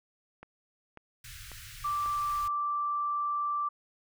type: click train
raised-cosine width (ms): 0.5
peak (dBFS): -31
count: 4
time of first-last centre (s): 0.43-2.06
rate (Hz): 1.84
type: band-stop noise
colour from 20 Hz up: pink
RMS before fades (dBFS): -46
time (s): 1.24-2.48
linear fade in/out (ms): 5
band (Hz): 130 to 1400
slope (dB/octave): 48
type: tone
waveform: sine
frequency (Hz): 1172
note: D6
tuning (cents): -4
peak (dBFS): -28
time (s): 1.84-3.69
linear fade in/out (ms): 10
effects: none